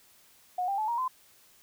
sine tone with pitch steps, 726 / 791.7 / 863.4 / 941.5 / 1026.7 Hz, F#5 / G5 / A5 / A#5 / C6, -33 / +17 / -33 / +17 / -33 cents, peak -27 dBFS, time 0.58-1.08 s, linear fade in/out 5 ms, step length 100 ms, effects white hiss -60 dBFS RMS until 1.62 s

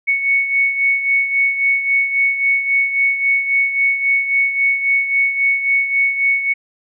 sine beating tone pair, 2217 / 2220.7 Hz, C#7 / C#7, 0 / +3 cents, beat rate 3.7 Hz, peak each -14 / -21 dBFS, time 0.07-6.54 s, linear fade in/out 20 ms, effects none

